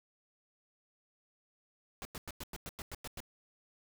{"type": "noise bursts", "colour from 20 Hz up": "pink", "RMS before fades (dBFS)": -43, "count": 10, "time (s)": [2.02, 3.203], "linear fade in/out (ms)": 0, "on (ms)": 31, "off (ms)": 97, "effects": []}